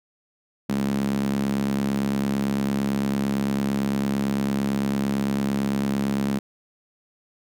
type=tone with high-pass filter; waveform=sawtooth; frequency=68.9 Hz; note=C#2; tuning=10 cents flat; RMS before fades=-24 dBFS; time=0.69-6.39 s; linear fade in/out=5 ms; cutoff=200 Hz; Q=3.9; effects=none